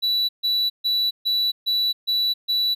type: tone bursts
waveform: triangle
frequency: 3946 Hz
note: B7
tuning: 2 cents flat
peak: -17 dBFS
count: 7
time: 0.02-2.75 s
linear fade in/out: 20 ms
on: 270 ms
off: 140 ms
effects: none